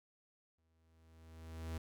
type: tone with exponential growth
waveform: 45% pulse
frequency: 81 Hz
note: E2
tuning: 30 cents flat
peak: -39 dBFS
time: 0.58-1.78 s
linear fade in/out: 5 ms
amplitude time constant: 260 ms
effects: none